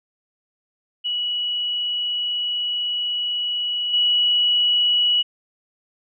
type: tone with level steps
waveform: sine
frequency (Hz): 2931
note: F#7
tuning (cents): -17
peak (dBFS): -21 / -15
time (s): 1.04-5.23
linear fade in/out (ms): 20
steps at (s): 3.93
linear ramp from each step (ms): 10
effects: none